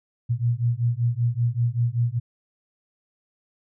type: beating tone pair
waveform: sine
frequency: 116.54 / 121.74 Hz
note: A#2 / B2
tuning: 0 / -24 cents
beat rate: 5.2 Hz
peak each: -23 dBFS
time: 0.29-2.2 s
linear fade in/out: 20 ms
effects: none